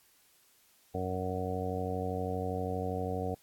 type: harmonic tone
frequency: 92.5 Hz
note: F#2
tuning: in tune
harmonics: 1 / 2 / 3 / 4 / 5 / 6 / 7 / 8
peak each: -37 / -40 / -41 / -48 / -37 / -42 / -44 / -39 dBFS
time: 0.94-3.35 s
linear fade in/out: 10 ms
effects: white hiss -65 dBFS RMS until 3.42 s + AAC 64 kbps